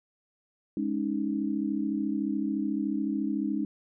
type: chord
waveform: sine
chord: Ab suspended fourth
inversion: none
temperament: equal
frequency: 207.7 / 277.2 / 311.1 Hz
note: Ab3 / Db4 / Eb4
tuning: 0 / 0 / 0 cents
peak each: -31 dBFS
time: 0.77-3.65 s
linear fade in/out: 2 ms
effects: none